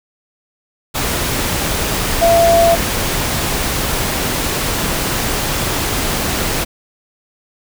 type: tone in noise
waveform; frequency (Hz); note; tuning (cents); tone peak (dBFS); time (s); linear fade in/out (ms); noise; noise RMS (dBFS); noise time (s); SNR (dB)
sine; 675; E5; +41; -8; 2.21-2.76; 20; pink; -18; 0.94-6.65; +7
effects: none